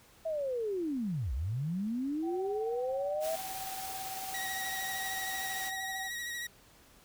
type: linear two-way sweep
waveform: sine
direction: down then up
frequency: 659.3 to 55.4 to 659.3 Hz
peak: -31 dBFS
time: 0.25-3.36 s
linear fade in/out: 10 ms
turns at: 1.33 s
type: tone with tremolo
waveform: sine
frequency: 765 Hz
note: G5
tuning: 42 cents flat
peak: -38 dBFS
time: 2.22-6.1 s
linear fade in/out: 50 ms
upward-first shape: sine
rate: 18 Hz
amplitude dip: 45%
type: noise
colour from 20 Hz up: white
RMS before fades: -42 dBFS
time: 3.2-5.72 s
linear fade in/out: 50 ms
type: tone with vibrato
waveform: sawtooth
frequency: 1906 Hz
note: A#6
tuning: 38 cents sharp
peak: -33 dBFS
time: 4.34-6.47 s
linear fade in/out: 5 ms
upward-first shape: sine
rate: 13 Hz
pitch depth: 31 cents each way
effects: pink hiss -60 dBFS RMS until 7.04 s